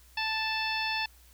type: harmonic tone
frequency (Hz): 880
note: A5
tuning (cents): 0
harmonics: 1 / 2 / 3 / 4 / 5 / 6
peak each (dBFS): -34 / -35 / -33 / -38 / -38 / -40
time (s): 0.17-1.06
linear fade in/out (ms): 5
effects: added 60 Hz sine -56 dBFS peak until 1.33 s + white hiss -60 dBFS RMS until 1.33 s